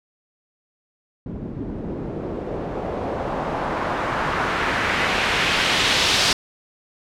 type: noise with low-pass filter sweep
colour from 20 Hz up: white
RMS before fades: -23 dBFS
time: 1.26-6.33 s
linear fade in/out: 2 ms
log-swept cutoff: 220 to 4600 Hz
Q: 1.2
effects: none